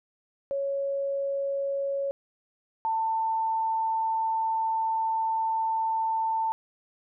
sine tone pair in turn, 554.4 / 892.6 Hz, C#5 / A5, 0 / +25 cents, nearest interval minor sixth, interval 825 cents, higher second, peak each -26 / -24 dBFS, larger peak second, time 0.51-2.11 / 2.85-6.52 s, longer second, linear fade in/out 0 ms, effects none

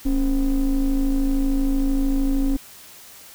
triangle ring-modulated tone, 123.47 Hz, B2, in tune, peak -12 dBFS, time 0.05-2.57 s, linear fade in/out 10 ms, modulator 150 Hz, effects white hiss -44 dBFS RMS until 3.34 s

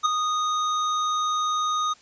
square tone with ADSR envelope, 1240 Hz, D#6, 6 cents flat, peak -16 dBFS, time 0.03-1.94 s, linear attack 26 ms, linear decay 9 ms, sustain -7 dB, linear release 17 ms, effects white hiss -54 dBFS RMS until 2.01 s + resampled to 16000 Hz

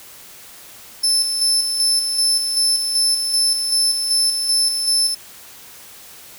30% pulse tone with tremolo, 5274 Hz, E8, in tune, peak -10 dBFS, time 1.03-5.15 s, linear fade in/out 10 ms, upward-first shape square, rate 2.6 Hz, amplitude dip 45%, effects white hiss -41 dBFS RMS until 6.38 s

